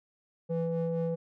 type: ring-modulated tone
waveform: triangle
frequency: 164.81 Hz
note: E3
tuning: in tune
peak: -23 dBFS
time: 0.49-1.16 s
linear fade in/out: 20 ms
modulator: 332 Hz
effects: none